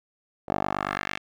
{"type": "tone with band-pass filter sweep", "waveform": "10% pulse", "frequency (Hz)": 49, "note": "G1", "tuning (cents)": 0, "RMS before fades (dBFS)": -29, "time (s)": [0.48, 1.18], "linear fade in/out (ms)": 10, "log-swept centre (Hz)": [590, 2400], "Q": 1.7, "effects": []}